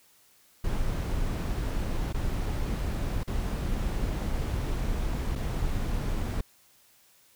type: noise with dropouts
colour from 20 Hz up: brown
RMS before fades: -29 dBFS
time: 0.64-6.41 s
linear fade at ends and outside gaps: 5 ms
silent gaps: 2.128-2.143 / 3.234-3.275 / 5.354-5.358 s
effects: white hiss -61 dBFS RMS until 7.35 s